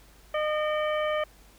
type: harmonic tone with a mistuned harmonic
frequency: 610 Hz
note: D#5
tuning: 34 cents flat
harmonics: 1 / 2 / 3 / 4 / 5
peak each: -26 / -32 / -36 / -38 / -40 dBFS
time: 0.34-1.24 s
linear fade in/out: 5 ms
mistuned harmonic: 4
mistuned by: -100 cents
effects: added 50 Hz sine -55 dBFS peak until 1.58 s + pink hiss -57 dBFS RMS until 1.58 s